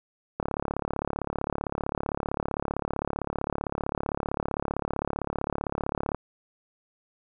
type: click train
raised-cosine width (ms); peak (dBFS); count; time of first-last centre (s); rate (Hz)
1; -14; 205; 0.4-6.146; 35.5
effects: none